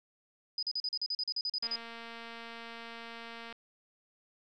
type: tone bursts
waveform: sine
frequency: 4978 Hz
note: D#8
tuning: in tune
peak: -31 dBFS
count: 14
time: 0.58-1.758 s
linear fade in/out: 2 ms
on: 47 ms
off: 40 ms
type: click train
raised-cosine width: 0.3 ms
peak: -30 dBFS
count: 439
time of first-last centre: 1.63-3.526 s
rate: 231 Hz
effects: none